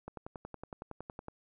click train, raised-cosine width 1 ms, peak -28 dBFS, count 14, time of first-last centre 0.08-1.284 s, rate 10.8 Hz, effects none

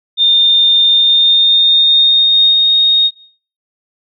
sine tone with pitch glide, 3623 to 3718 Hz, A7 to A#7, +50 to -5 cents, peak -6 dBFS, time 0.17-3.11 s, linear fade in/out 50 ms, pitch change +45 cents, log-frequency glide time 0.88-2.74 s, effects noise-tail reverb RT60 0.5 s tail -20 dB re dry

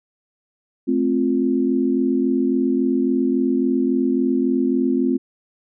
sine chord, F major, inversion first, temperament just, 218.3 / 261.9 / 349.2 Hz, A3 / C4 / F4, -13 / +2 / 0 cents, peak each -23 / -18 / -22 dBFS, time 0.87-5.18 s, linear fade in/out 20 ms, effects none

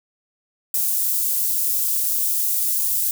white high-pass noise, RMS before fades -21 dBFS, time 0.74-3.11 s, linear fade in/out 2 ms, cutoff 10000 Hz, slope 12 dB/octave, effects none

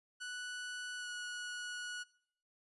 sawtooth tone with pitch glide, 1480 to 1463 Hz, F#6 to F#6, 0 to -20 cents, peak -38 dBFS, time 0.2-2.04 s, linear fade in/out 20 ms, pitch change -20 cents, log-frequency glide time 0.97-1.09 s, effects noise-tail reverb RT60 0.6 s tail -21 dB re dry + resampled to 24000 Hz

